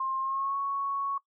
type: tone with pitch glide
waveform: sine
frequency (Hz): 1061 to 1109.3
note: C6 to C#6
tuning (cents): +24 to +1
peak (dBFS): -28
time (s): 0-1.18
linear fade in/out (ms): 5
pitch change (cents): +77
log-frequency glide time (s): 0.2-0.57
effects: noise-tail reverb RT60 0.1 s tail -20 dB re dry